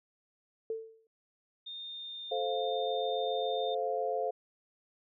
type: tone with exponential decay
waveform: sine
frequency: 446.5 Hz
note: A4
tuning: 25 cents sharp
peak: -30 dBFS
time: 0.7-1.07 s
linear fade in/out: 2 ms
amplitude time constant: 79 ms
type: tone with pitch glide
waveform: sine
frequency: 3647 to 3622 Hz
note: A#7 to A7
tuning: -39 to +49 cents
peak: -40 dBFS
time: 1.66-3.75 s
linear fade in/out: 10 ms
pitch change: -12 cents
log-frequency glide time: 1.77-2.28 s
type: chord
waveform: sine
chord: F major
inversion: first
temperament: just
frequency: 436.5 / 523.8 / 698.5 Hz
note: A4 / C5 / F5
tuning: -14 / +2 / 0 cents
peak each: -35 / -34 / -34 dBFS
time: 2.31-4.31 s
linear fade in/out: 10 ms
effects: none